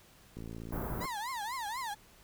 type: click train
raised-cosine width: 3 ms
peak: -31 dBFS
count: 37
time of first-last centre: 0.37-1.009 s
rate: 56.3 Hz
type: band-stop noise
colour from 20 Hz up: pink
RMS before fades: -38 dBFS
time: 0.72-1.06 s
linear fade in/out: 5 ms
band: 1400 to 14000 Hz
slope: 24 dB/octave
type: tone with vibrato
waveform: 35% pulse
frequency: 932.3 Hz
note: A#5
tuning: in tune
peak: -34 dBFS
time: 1-1.95 s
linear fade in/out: 20 ms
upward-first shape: triangle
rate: 4.1 Hz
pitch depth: 270 cents each way
effects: pink hiss -60 dBFS RMS until 2.23 s